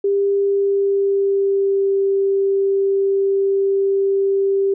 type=tone with pitch glide; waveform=sine; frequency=398.7 to 392.5 Hz; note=G4 to G4; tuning=+29 to +2 cents; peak=-14 dBFS; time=0.04-4.74 s; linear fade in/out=5 ms; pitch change=-27 cents; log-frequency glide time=0.3-1.93 s; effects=none